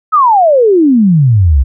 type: exponential sweep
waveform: sine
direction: down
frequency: 1314 to 61 Hz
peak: -4 dBFS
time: 0.12-1.64 s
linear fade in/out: 20 ms
effects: none